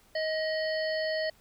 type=harmonic tone with a mistuned harmonic; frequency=630 Hz; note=D#5; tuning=21 cents sharp; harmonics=1 / 3 / 5 / 7 / 8; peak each=-29 / -35 / -45 / -38 / -47 dBFS; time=0.15-1.3 s; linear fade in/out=5 ms; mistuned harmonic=5; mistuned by=-55 cents; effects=pink hiss -62 dBFS RMS until 1.4 s